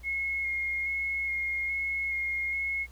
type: tone with vibrato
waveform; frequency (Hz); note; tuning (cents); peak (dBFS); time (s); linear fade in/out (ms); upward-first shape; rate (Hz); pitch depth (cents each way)
sine; 2158; C#7; -47; -28; 0.03-2.87; 50; square; 1.2; 12
effects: added 60 Hz sine -47 dBFS peak until 2.91 s + pink hiss -59 dBFS RMS until 2.91 s

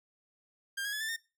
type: tone with pitch steps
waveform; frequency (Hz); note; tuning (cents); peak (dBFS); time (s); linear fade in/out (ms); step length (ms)
sawtooth; 1600 / 1653.6 / 1708.9 / 1766.1 / 1825.2; G6 / G#6 / G#6 / A6 / A#6; +35 / -8 / +49 / +6 / -37; -30; 0.77-1.165; 10; 79
effects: noise-tail reverb RT60 0.3 s tail -21 dB re dry

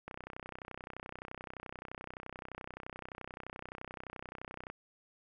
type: click train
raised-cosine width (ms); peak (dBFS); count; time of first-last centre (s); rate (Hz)
0.5; -28; 147; 0.08-4.7; 31.6
effects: none

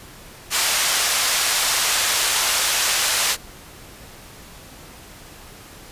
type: band-pass noise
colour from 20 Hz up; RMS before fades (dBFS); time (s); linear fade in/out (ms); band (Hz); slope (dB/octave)
white; -20; 0.5-3.37; 50; 680 to 8200; 12
effects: pink hiss -42 dBFS RMS until 5.91 s + resampled to 32000 Hz

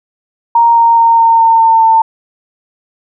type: tone with pitch steps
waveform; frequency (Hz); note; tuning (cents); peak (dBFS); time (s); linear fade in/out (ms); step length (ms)
sine; 932.3 / 926.4 / 920.5 / 914.7 / 908.9 / 903.1 / 897.4; A#5 / A#5 / A#5 / A#5 / A#5 / A5 / A5; 0 / -11 / -22 / -33 / -44 / +45 / +34; -4; 0.55-2.02; 5; 210
effects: none

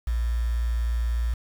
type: tone with quantisation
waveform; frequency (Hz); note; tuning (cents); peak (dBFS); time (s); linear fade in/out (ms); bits
sine; 58.27; A#1; 0; -22; 0.07-1.34; 5; 7
effects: none

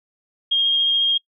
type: tone with vibrato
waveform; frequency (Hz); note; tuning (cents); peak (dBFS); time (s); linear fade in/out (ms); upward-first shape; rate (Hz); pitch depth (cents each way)
sine; 3235; G#7; -46; -15; 0.51-1.18; 10; sine; 14; 10
effects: noise-tail reverb RT60 0.1 s tail -25 dB re dry

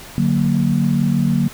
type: chord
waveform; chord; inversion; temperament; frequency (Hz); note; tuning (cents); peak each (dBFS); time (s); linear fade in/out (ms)
sine; D augmented; none; equal with one note detuned; 146.83 / 185 / 231.6; D3 / F#3 / A#3; 0 / 0 / -11; -18; 0.18-1.48; 0
effects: pink hiss -37 dBFS RMS until 1.53 s

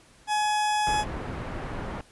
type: tone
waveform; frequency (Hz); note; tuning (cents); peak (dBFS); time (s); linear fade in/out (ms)
40% pulse; 844; G#5; +28; -22; 0.27-1.05; 50
type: low-pass noise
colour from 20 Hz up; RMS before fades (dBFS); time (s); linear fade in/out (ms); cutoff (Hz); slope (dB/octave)
pink; -34; 0.87-2.01; 0; 1600; 12
effects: pink hiss -56 dBFS RMS until 2.11 s + resampled to 24000 Hz

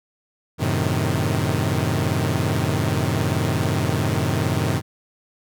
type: chord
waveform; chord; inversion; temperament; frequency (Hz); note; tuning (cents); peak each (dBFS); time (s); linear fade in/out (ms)
sawtooth; F# diminished seventh; none; equal; 92.5 / 110 / 130.81 / 155.56; F#2 / A2 / C3 / Eb3; 0 / 0 / 0 / 0; -21; 0.58-4.82; 50
effects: none

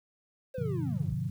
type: linear sweep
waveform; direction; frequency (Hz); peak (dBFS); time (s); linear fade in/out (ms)
triangle; down; 537 to 38.89; -33; 0.54-1.15; 10
type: chord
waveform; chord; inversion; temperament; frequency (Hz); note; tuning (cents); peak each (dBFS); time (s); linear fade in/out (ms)
sine; G dominant seventh; none; equal; 98 / 123.47 / 146.83 / 174.61; G2 / B2 / D3 / F3; 0 / 0 / 0 / 0; -39 / -34 / -34 / -36; 0.58-1.3; 5
effects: 10-bit

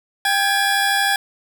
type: tone pair together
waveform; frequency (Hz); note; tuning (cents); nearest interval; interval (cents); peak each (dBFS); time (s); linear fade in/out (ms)
25% pulse; 795 / 1682.5; G5 / G#6; +24 / +22; octave + minor second; 1298; -15; 0.25-1.16; 2
effects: none

